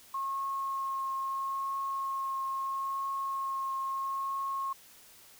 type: tone with vibrato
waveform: sine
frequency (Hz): 1082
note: C#6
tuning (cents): -42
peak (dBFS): -31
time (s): 0.14-4.73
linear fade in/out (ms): 5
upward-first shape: triangle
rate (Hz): 0.76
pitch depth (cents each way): 12
effects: white hiss -56 dBFS RMS until 5.39 s